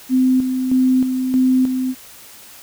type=tone with tremolo; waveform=sine; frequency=257.5 Hz; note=C4; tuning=28 cents flat; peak=-11 dBFS; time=0.09-1.95 s; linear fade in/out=50 ms; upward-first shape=square; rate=1.6 Hz; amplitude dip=50%; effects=white hiss -41 dBFS RMS until 2.62 s